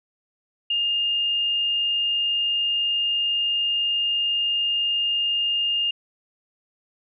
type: tone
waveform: sine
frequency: 2823 Hz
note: F7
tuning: 18 cents sharp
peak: -20 dBFS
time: 0.7-5.91 s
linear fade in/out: 5 ms
effects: none